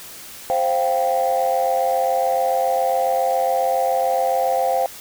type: chord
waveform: sine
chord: C suspended fourth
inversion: none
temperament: just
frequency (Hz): 523.3 / 697.7 / 784.9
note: C5 / F5 / G5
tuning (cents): 0 / -2 / +2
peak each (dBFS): -20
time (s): 0.5-4.86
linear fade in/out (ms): 0
effects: tanh soft clip ceiling -10 dBFS + white hiss -38 dBFS RMS until 5 s